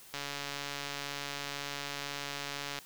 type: click train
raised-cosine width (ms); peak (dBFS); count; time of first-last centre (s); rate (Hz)
0.2; -20; 377; 0.14-2.788; 142
effects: white hiss -54 dBFS RMS until 2.85 s